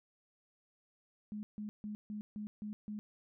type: tone bursts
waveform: sine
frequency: 210.3 Hz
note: G#3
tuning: 22 cents sharp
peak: -39 dBFS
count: 7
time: 1.32-2.99 s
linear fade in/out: 0 ms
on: 110 ms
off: 150 ms
effects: none